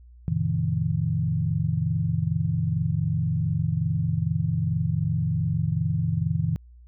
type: chord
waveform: sine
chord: F# dominant seventh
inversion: none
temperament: equal with one note detuned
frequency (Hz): 92.5 / 116.54 / 138.59 / 161.14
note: F#2 / A#2 / C#3 / E3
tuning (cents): 0 / 0 / 0 / -39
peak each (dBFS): -29 / -28 / -29 / -25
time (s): 0.28-6.56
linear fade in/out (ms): 0
effects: added 60 Hz sine -46 dBFS peak until 6.87 s